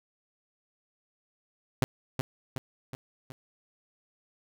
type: tone with echo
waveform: sawtooth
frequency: 130.5 Hz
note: C3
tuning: 4 cents flat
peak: -18 dBFS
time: 1.82-1.84 s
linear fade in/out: 0 ms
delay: 370 ms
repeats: 4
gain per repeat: -5 dB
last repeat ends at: 3.32 s
effects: none